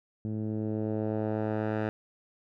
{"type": "tone with low-pass filter sweep", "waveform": "10% pulse", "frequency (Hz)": 108.1, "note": "A2", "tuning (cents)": -30, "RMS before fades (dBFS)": -31, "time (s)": [0.25, 1.89], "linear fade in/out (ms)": 0, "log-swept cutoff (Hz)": [220, 1700], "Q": 0.96, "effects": []}